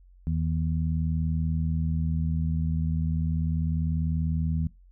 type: harmonic tone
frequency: 80.3 Hz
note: E2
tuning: 45 cents flat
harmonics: 1 / 2 / 3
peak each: -27 / -27 / -36 dBFS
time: 0.27-4.67 s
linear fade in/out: 0 ms
effects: noise-tail reverb RT60 0.2 s tail -20 dB re dry + added 45 Hz sine -51 dBFS peak until 4.91 s